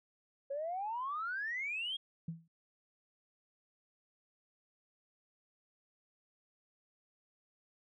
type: exponential sweep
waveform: sine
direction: up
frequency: 540 to 3307 Hz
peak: -35 dBFS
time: 0.5-1.97 s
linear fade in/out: 10 ms
type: tone with exponential decay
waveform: sine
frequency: 164.81 Hz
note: E3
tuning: in tune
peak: -34 dBFS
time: 2.28-2.48 s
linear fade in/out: 5 ms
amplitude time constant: 43 ms
effects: tanh soft clip ceiling -30 dBFS